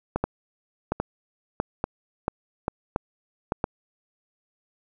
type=two click trains; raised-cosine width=1 ms; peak=-9 / -10 dBFS; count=6 / 5; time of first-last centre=0.24-3.641 / 0.16-3.521 s; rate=1.47 / 1.19 Hz; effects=none